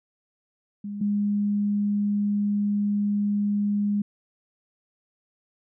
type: tone pair in turn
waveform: sine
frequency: 204.1 / 205 Hz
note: G#3 / G#3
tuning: -30 / -22 cents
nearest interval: unison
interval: 8 cents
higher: second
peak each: -30 / -21 dBFS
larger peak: second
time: 0.84-1.01 / 1.01-4.02 s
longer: second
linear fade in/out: 5 ms
effects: none